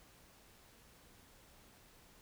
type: silence
effects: pink hiss -63 dBFS RMS until 2.21 s